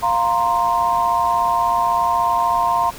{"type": "chord", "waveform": "sine", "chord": "F suspended fourth", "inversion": "none", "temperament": "just", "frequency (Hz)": [698.5, 931.3, 1047.7], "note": ["F5", "Bb5", "C6"], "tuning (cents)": [0, -2, 2], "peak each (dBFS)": [-21, -18, -19], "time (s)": [0.02, 2.91], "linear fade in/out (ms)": 20, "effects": ["pink hiss -36 dBFS RMS until 2.98 s"]}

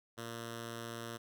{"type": "tone with notch filter", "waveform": "5% pulse", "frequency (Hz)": 116, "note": "A#2", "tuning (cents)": -8, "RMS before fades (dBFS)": -44, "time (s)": [0.17, 1.18], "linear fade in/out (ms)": 20, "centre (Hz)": 830, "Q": 1.9, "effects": []}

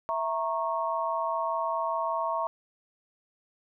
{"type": "chord", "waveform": "sine", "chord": "A# diminished", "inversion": "second", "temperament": "equal with one note detuned", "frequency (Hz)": [659.3, 932.3, 1097.3], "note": ["E5", "A#5", "C#6"], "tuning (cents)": [0, 0, -18], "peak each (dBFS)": -31, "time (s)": [0.09, 2.47], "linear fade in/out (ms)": 0, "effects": []}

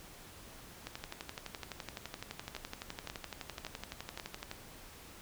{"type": "two click trains", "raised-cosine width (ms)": 0.2, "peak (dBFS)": [-23, -23], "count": [4, 44], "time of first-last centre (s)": [[2.55, 4.198], [0.87, 4.514]], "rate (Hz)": [1.82, 11.8], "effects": ["pink hiss -53 dBFS RMS until 5.21 s"]}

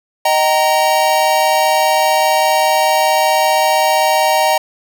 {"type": "chord", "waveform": "square", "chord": "Eb major", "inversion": "none", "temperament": "equal with one note detuned", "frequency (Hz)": [622.3, 767.4, 932.3], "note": ["Eb5", "G5", "Bb5"], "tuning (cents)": [0, -37, 0], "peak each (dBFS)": -16, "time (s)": [0.25, 4.58], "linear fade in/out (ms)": 5, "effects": []}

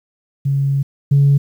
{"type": "tone pair in turn", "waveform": "sine", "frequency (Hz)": [138.59, 140.77], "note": ["C#3", "C#3"], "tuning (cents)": [0, 27], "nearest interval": "unison", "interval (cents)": 27, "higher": "second", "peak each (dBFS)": [-13, -7], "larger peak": "second", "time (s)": [[0.45, 0.83], [1.11, 1.38]], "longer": "first", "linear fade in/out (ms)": 10, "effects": ["tanh soft clip ceiling -5 dBFS", "8-bit"]}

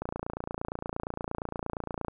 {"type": "click train", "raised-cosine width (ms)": 1, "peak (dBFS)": -19, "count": 60, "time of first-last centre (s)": [0.02, 2.083], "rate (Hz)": 28.6, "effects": []}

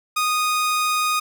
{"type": "tone", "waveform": "sawtooth", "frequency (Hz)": 1239, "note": "D#6", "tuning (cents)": -8, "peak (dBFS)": -15, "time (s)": [0.16, 1.2], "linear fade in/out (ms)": 10, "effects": []}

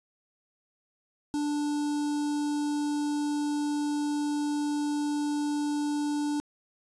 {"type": "tone with notch filter", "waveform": "square", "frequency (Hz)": 293.7, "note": "D4", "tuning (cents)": 0, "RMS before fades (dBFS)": -29, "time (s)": [1.34, 6.4], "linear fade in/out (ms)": 0, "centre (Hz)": 2100, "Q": 0.58, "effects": ["resampled to 22050 Hz", "11-bit"]}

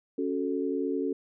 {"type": "chord", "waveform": "sine", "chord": "F# minor", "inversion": "second", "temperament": "equal", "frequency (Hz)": [277.2, 370, 440], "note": ["C#4", "F#4", "A4"], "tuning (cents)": [0, 0, 0], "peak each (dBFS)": [-30, -32, -32], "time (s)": [0.18, 1.13], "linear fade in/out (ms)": 5, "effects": []}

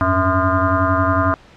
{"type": "tone with frequency modulation", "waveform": "sine", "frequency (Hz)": 656, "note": "E5", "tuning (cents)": -9, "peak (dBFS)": -13, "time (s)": [0.01, 1.34], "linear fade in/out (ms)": 0, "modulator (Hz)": 189, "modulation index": 3.9, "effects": ["pink hiss -46 dBFS RMS until 1.56 s", "low-pass 4000 Hz 12 dB/octave"]}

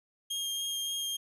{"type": "tone with vibrato", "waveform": "sawtooth", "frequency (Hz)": 3226, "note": "G7", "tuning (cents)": 49, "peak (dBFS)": -29, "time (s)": [0.3, 1.17], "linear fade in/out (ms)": 10, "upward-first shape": "sine", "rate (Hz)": 3.5, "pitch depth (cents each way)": 10, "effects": ["resampled to 32000 Hz"]}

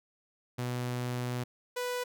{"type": "tone pair in turn", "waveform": "sawtooth", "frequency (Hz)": [123.47, 493.9], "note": ["B2", "B4"], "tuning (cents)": [0, 0], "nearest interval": "2 octaves", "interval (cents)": 2400, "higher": "second", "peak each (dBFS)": -28, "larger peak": "neither", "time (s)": [[0.58, 1.44], [1.76, 2.04]], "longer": "first", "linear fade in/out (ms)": 10, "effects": []}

